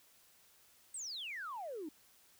sine exponential sweep, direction down, 8770 to 286.4 Hz, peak -40 dBFS, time 0.94-1.89 s, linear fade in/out 5 ms, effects tanh soft clip ceiling -36 dBFS + white hiss -66 dBFS RMS until 2.39 s

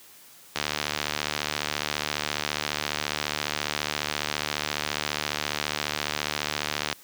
click train, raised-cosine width 0.2 ms, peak -8 dBFS, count 476, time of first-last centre 0.56-6.927 s, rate 74.6 Hz, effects white hiss -51 dBFS RMS until 7.03 s + high-pass 80 Hz 12 dB/octave

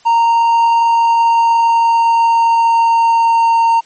triangle tone with pitch glide, 926 to 919.1 Hz, A#5 to A#5, -12 to -25 cents, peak -6 dBFS, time 0.05-3.81 s, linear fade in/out 20 ms, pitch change -13 cents, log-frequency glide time 0.82-3.6 s, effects white hiss -47 dBFS RMS until 3.85 s + MP3 32 kbps

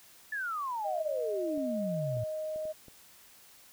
sine exponential sweep, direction down, 1760 to 110 Hz, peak -32 dBFS, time 0.32-2.24 s, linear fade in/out 5 ms
sine tone, 622.3 Hz, D#5, in tune, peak -33 dBFS, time 0.84-2.73 s, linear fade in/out 20 ms
clicks, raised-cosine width 2 ms, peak -38 dBFS, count 5, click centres 1.577 / 2.169 / 2.56 / 2.654 / 2.883 s
effects white hiss -57 dBFS RMS until 3.72 s

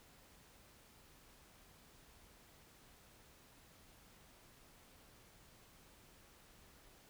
silence, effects pink hiss -64 dBFS RMS until 7.09 s

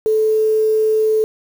sine tone with quantisation, 435.2 Hz, A4, 19 cents flat, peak -12 dBFS, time 0.06-1.24 s, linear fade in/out 0 ms, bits 6, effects none

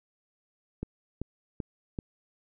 click train, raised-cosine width 3 ms, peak -20 dBFS, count 4, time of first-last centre 0.83-1.988 s, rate 2.59 Hz, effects none

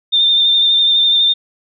sine tone with vibrato, 3605 Hz, A7, 41 cents sharp, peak -9 dBFS, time 0.12-1.34 s, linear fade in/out 20 ms, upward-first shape sine, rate 12 Hz, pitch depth 25 cents each way, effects none

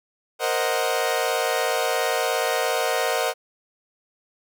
sawtooth chord, C half-diminished seventh, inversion third, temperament equal, 466.2 / 523.3 / 622.3 / 740 Hz, Bb4 / C5 / Eb5 / Gb5, 0 / 0 / 0 / 0 cents, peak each -23 dBFS, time 0.39-3.34 s, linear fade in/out 50 ms, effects none

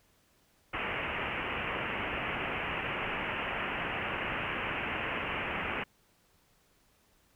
white low-pass noise, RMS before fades -35 dBFS, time 0.73-5.84 s, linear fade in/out 10 ms, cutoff 2900 Hz, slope 96 dB/octave, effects pink hiss -68 dBFS RMS until 7.35 s

